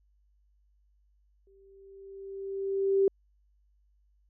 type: tone with exponential growth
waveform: sine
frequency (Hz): 390.8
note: G4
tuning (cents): -5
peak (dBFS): -19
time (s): 1.47-3.08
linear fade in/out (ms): 2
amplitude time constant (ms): 350
effects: added 50 Hz sine -64 dBFS peak until 4.29 s